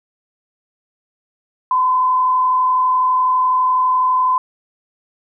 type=tone with frequency modulation; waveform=sine; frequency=1018 Hz; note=C6; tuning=48 cents flat; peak=-12 dBFS; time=1.71-4.38 s; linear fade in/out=2 ms; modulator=32 Hz; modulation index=0.46; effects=none